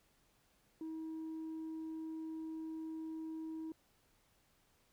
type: tone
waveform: sine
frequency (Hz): 319.4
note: D#4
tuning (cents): +45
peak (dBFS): -39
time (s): 0.81-3.72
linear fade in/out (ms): 2
effects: tanh soft clip ceiling -40 dBFS + pink hiss -73 dBFS RMS until 4.92 s